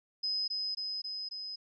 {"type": "tone with echo", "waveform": "sine", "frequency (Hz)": 5050, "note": "D#8", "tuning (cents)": 25, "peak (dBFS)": -30, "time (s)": [0.23, 0.48], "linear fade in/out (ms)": 10, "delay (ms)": 270, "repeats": 4, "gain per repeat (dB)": -2, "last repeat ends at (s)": 1.56, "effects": []}